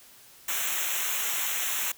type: noise with comb filter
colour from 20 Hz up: white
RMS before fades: -29 dBFS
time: 0.48-1.92 s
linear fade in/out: 5 ms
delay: 0.21 ms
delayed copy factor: -1
effects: white hiss -53 dBFS RMS until 1.97 s